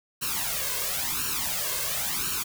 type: noise with flanger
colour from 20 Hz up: white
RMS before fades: -29 dBFS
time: 0.21-2.44 s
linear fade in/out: 20 ms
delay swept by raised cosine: 0.71 to 1.91 ms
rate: 0.96 Hz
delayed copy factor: +0.85
effects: none